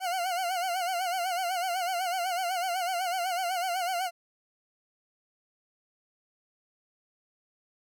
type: tone with vibrato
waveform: 40% pulse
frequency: 725 Hz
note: F#5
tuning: 35 cents flat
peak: -27 dBFS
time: 0-4.11 s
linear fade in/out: 50 ms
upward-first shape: sine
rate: 8 Hz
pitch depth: 97 cents each way
effects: none